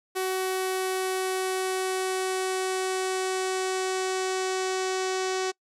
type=tone with low-pass filter sweep; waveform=sawtooth; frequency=375.4 Hz; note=F#4; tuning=25 cents sharp; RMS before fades=-28 dBFS; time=0.15-5.52 s; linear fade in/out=20 ms; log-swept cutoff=12000 to 6700 Hz; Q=1.9; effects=noise-tail reverb RT60 0.1 s tail -25 dB re dry